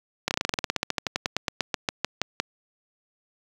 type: slowing click train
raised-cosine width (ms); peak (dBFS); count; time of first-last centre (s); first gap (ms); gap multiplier
0.2; -6; 26; 0.28-2.4; 29; 1.08
effects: high-pass 80 Hz 12 dB/octave + 7-bit